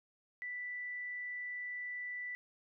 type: tone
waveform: sine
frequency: 1975.5 Hz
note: B6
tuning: in tune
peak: -39 dBFS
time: 0.42-2.35 s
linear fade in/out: 0 ms
effects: none